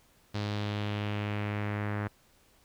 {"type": "tone with low-pass filter sweep", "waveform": "sawtooth", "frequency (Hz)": 103.83, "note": "G#2", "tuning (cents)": 0, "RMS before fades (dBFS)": -33, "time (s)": [0.34, 2.08], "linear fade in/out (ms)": 10, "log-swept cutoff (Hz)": [4400, 1700], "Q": 2.2, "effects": ["pink hiss -64 dBFS RMS until 2.64 s"]}